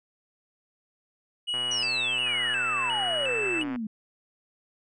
triangle tone with vibrato, 2775 Hz, F7, 12 cents flat, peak -25 dBFS, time 1.47-3.64 s, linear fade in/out 20 ms, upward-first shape square, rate 1.4 Hz, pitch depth 85 cents each way
click train, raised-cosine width 0.5 ms, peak -24 dBFS, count 274, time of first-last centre 1.54-3.76 s, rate 123 Hz
sine exponential sweep, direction down, 5980 to 207.7 Hz, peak -29 dBFS, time 1.71-3.87 s, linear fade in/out 5 ms
pink band-pass noise, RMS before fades -40 dBFS, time 2.26-3.6 s, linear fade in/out 5 ms, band 1300 to 2000 Hz, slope 96 dB/octave
effects resampled to 22050 Hz

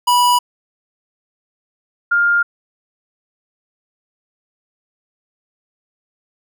square / sine tone pair in turn, 979 / 1405.8 Hz, B5 / F6, -15 / +11 cents, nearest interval tritone, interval 626 cents, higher second, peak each -11 dBFS, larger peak neither, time 0.07-0.39 / 2.11-2.43 s, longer neither, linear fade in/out 10 ms, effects none

